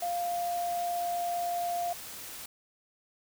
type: tone in noise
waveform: sine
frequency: 698.5 Hz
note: F5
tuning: in tune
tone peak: -29 dBFS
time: 0.02-1.93 s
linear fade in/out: 5 ms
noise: white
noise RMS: -43 dBFS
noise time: 0-2.46 s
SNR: +11 dB
effects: none